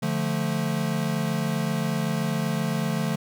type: chord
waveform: square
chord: D minor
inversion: none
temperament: equal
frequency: 146.83 / 174.61 / 220 Hz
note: D3 / F3 / A3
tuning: 0 / 0 / 0 cents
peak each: -29 dBFS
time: 0.02-3.16 s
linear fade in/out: 10 ms
effects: none